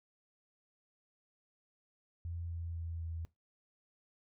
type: tone with pitch steps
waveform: sine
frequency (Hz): 85 / 84.12 / 83.25 / 82.39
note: F2 / E2 / E2 / E2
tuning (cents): -46 / +36 / +18 / 0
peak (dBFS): -38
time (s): 2.25-3.25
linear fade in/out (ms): 0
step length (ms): 250
effects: noise-tail reverb RT60 0.2 s tail -20 dB re dry